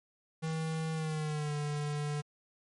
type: tone with pitch glide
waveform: square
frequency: 160 to 147.57 Hz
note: D#3 to D3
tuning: +49 to +9 cents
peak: -33 dBFS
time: 0.42-2.22 s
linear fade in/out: 20 ms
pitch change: -140 cents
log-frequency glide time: 0.93-1.54 s
effects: MP3 48 kbps